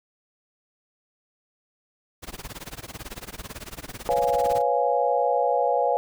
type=noise with tremolo; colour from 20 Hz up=pink; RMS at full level=-35 dBFS; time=2.22-4.62 s; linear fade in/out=20 ms; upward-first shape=sine; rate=18 Hz; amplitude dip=95%
type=chord; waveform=sine; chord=C# dominant seventh; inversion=third; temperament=equal; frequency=493.9 / 554.4 / 698.5 / 830.6 Hz; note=B4 / C#5 / E#5 / G#5; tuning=0 / 0 / 0 / 0 cents; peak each=-25 dBFS; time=4.09-5.97 s; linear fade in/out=0 ms
effects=none